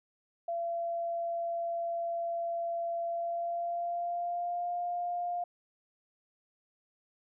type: tone with pitch glide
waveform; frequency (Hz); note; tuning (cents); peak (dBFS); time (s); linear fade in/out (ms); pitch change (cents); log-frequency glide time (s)
sine; 680 to 703.6; F5 to F5; -46 to +13; -31; 0.48-5.44; 5; +59; 3.07-4.71
effects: none